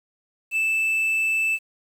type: tone with quantisation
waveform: triangle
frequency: 2637 Hz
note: E7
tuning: in tune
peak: -18 dBFS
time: 0.51-1.59 s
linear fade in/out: 50 ms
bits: 8
effects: none